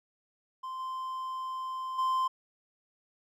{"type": "tone with level steps", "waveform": "triangle", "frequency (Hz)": 1040, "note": "C6", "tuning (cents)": -11, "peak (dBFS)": [-34, -32, -24], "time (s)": [0.63, 2.28], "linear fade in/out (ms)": 10, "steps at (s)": [0.79, 1.98], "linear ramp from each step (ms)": 10, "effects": []}